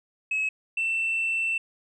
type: tone pair in turn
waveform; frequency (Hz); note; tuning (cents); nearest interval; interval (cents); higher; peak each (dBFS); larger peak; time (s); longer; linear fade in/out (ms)
sine; 2573 / 2679; E7 / E7; -43 / +27; minor second; 70; second; -22; neither; 0.31-0.49 / 0.77-1.58; second; 5
effects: tanh soft clip ceiling -21 dBFS